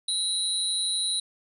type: tone cluster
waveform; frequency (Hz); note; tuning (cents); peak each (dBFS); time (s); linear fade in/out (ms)
sine; 3848 / 4036 / 9600; B7 / B7 / D9; -46 / +37 / +37; -29; 0.08-1.2; 5
effects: none